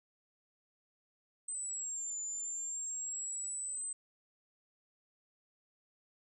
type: linear two-way sweep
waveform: sine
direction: down then up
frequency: 8190 to 7040 to 8190 Hz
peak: -37 dBFS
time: 1.48-3.93 s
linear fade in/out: 5 ms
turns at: 2.19 s
effects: none